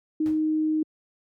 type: tone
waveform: sine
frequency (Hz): 311.1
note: D#4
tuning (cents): 0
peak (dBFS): -21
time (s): 0.2-0.83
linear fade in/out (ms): 5
type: noise with exponential decay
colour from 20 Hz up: brown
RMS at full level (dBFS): -32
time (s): 0.26-0.47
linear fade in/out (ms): 0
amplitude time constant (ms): 45
effects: high-pass 100 Hz 12 dB/octave